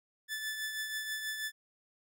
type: tone with tremolo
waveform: sawtooth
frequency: 1746 Hz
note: A6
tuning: 14 cents flat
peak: -30 dBFS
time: 0.28-1.52 s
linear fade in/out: 50 ms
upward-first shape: triangle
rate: 6.2 Hz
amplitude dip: 50%
effects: none